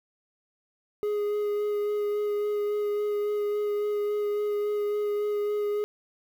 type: tone with vibrato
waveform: triangle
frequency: 415.3 Hz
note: G#4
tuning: in tune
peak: -23 dBFS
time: 1.03-5.84 s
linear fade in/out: 0 ms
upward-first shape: sine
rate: 3.6 Hz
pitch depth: 11 cents each way
effects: 9-bit